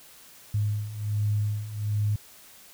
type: beating tone pair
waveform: sine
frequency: 103.83 / 105.13 Hz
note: G#2 / G#2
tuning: 0 / +22 cents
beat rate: 1.3 Hz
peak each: -30 / -26 dBFS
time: 0.54-2.16 s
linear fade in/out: 5 ms
effects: white hiss -51 dBFS RMS until 2.73 s